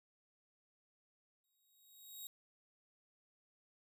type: tone with exponential growth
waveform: 5% pulse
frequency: 3790 Hz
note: A#7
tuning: 28 cents sharp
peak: -37 dBFS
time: 1.44-2.27 s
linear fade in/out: 1 ms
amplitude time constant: 180 ms
effects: none